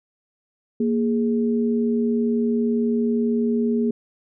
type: tone pair together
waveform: sine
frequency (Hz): 233.1 / 415.1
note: A#3 / G#4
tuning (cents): 0 / -1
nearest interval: minor seventh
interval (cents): 999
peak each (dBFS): -19 / -24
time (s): 0.8-3.91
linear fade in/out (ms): 5
effects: none